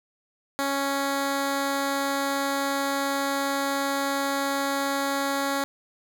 10% pulse tone, 277.2 Hz, C#4, in tune, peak -16 dBFS, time 0.59-5.64 s, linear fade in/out 0 ms, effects none

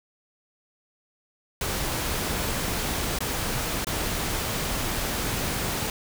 pink noise with dropouts, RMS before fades -28 dBFS, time 1.61-5.9 s, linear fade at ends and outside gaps 2 ms, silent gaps 3.188-3.205 / 3.846-3.869 s, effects none

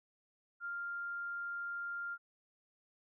sine tone, 1396.9 Hz, F6, in tune, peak -38 dBFS, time 0.6-2.18 s, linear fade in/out 50 ms, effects none

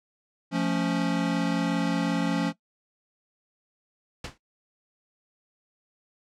square chord, F augmented, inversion none, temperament equal, 174.61 / 220 / 277.2 Hz, F3 / A3 / C#4, 0 / 0 / 0 cents, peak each -28 / -31 / -28 dBFS, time 0.51-2.53 s, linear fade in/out 50 ms
pink noise with exponential decay, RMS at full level -30 dBFS, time 4.24-4.38 s, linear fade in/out 5 ms, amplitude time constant 30 ms
effects noise-tail reverb RT60 0.1 s tail -18 dB re dry + low-pass 6000 Hz 12 dB/octave

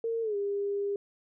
sine tone with pitch glide, 457.4 to 402.8 Hz, A#4 to G4, -33 to +47 cents, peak -28 dBFS, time 0.04-0.96 s, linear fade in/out 2 ms, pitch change -220 cents, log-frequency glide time 0.22-0.36 s, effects none

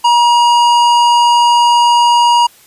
sine tone with hard clipping, 953 Hz, A#5, 38 cents sharp, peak -8 dBFS, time 0.04-2.47 s, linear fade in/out 10 ms, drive 13 dB, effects white hiss -44 dBFS RMS until 2.66 s + resampled to 32000 Hz

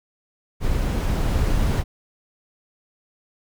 brown noise with level ramp, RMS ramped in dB -22 to -19 dBFS, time 0.6-1.84 s, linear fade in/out 50 ms, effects none

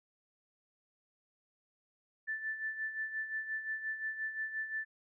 sine tone with tremolo, 1760 Hz, A6, in tune, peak -33 dBFS, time 2.27-4.85 s, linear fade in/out 20 ms, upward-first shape sine, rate 5.7 Hz, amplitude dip 65%, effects none

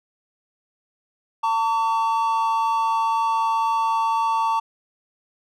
triangle tone pair together, 901 / 1135.2 Hz, A5 / C#6, +41 / +41 cents, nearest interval major third, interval 400 cents, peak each -18 / -22 dBFS, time 1.43-4.6 s, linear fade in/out 10 ms, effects none

